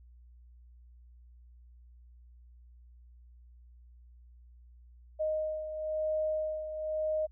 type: beating tone pair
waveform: sine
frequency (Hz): 621 / 622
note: D#5 / D#5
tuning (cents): -3 / -1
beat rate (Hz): 1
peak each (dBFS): -31 / -38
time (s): 5.19-7.27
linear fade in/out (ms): 20
effects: added 60 Hz sine -53 dBFS peak until 7.31 s